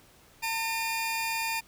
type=tone pair together; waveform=sawtooth; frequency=906 / 2424 Hz; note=A#5 / D#7; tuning=-50 / -46 cents; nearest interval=octave + perfect fourth; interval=1704 cents; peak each=-28 dBFS; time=0.42-1.61 s; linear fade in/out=20 ms; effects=pink hiss -58 dBFS RMS until 1.67 s